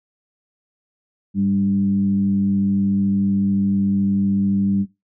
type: tone with frequency modulation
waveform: sine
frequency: 197.6 Hz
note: G3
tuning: 14 cents sharp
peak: -16 dBFS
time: 1.34-4.86 s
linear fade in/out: 50 ms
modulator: 95.9 Hz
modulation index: 0.49
effects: noise-tail reverb RT60 0.2 s tail -17 dB re dry